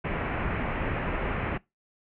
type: low-pass noise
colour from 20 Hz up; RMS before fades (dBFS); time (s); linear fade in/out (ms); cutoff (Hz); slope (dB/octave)
pink; -30; 0.04-1.58; 10; 2600; 48
effects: noise-tail reverb RT60 0.2 s tail -22 dB re dry